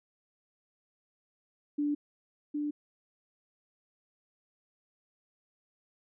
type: tone pair in turn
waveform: sine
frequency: 292.5 / 295 Hz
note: D4 / D4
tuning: -7 / +8 cents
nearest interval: unison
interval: 15 cents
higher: second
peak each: -27 / -30 dBFS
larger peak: first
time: 1.78-1.95 / 2.54-2.71 s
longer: neither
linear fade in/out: 10 ms
effects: none